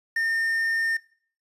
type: tone with quantisation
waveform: triangle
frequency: 1817 Hz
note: A#6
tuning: 45 cents flat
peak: -20 dBFS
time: 0.16-0.97 s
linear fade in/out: 5 ms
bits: 8
effects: noise-tail reverb RT60 0.5 s tail -21 dB re dry + resampled to 32000 Hz